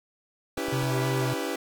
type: chord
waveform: sawtooth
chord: C# half-diminished seventh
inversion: none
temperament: equal with one note detuned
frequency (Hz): 283 / 329.6 / 392 / 493.9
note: C#4 / E4 / G4 / B4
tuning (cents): +36 / 0 / 0 / 0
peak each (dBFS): -30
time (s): 0.57-1.56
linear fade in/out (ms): 5
type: clicks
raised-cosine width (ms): 5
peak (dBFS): -29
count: 3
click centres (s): 0.578 / 0.684 / 0.832
type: tone with vibrato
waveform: square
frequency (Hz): 130.1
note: C3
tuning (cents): -9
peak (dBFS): -27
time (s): 0.72-1.34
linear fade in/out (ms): 10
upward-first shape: square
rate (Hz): 3.1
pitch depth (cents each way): 17
effects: none